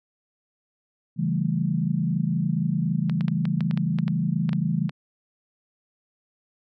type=chord; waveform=sine; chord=A dominant seventh; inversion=first; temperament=equal with one note detuned; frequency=138.59 / 165.39 / 196 / 220 Hz; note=C#3 / E3 / G3 / A3; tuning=0 / +6 / 0 / 0 cents; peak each=-28 / -24 / -28 / -30 dBFS; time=1.16-4.91 s; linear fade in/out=50 ms
type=clicks; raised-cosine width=0.3 ms; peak=-19 dBFS; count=12; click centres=3.097 / 3.209 / 3.282 / 3.454 / 3.607 / 3.711 / 3.775 / 3.987 / 4.08 / 4.492 / 4.531 / 4.894 s
effects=none